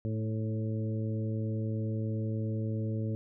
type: harmonic tone with a mistuned harmonic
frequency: 110 Hz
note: A2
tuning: in tune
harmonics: 1 / 2 / 3 / 4 / 5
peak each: -31 / -37 / -41 / -43 / -45 dBFS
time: 0.05-3.15 s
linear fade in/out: 0 ms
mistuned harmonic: 3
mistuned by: -16 cents
effects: none